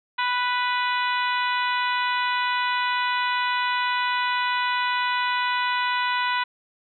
harmonic tone, 493.9 Hz, B4, in tune, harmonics 2 / 3 / 4 / 5 / 6 / 7 / 8, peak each -24 / -28 / -30 / -32 / -34 / -35 / -36 dBFS, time 0.18-6.44 s, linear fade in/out 10 ms, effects none

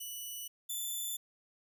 5% pulse tone pair in turn, 2960 / 3513 Hz, F#7 / A7, 0 / -3 cents, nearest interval minor third, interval 297 cents, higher second, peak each -32 / -28 dBFS, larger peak second, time 0-0.48 / 0.69-1.17 s, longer neither, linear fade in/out 10 ms, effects none

